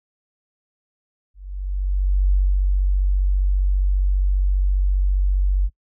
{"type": "tone with ADSR envelope", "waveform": "sine", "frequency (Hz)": 47.45, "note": "F#1", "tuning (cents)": 44, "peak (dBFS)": -13, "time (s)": [1.34, 5.7], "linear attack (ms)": 980, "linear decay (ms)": 240, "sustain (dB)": -2, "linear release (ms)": 50, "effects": ["noise-tail reverb RT60 0.1 s tail -26 dB re dry"]}